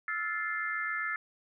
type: chord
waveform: sine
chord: F major seventh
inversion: third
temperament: just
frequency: 1309.6 / 1396.9 / 1746.1 / 2095 Hz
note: E6 / F6 / A6 / C7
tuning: -12 / 0 / -14 / +2 cents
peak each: -38 / -39 / -34 / -37 dBFS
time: 0.08-1.16 s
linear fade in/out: 2 ms
effects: none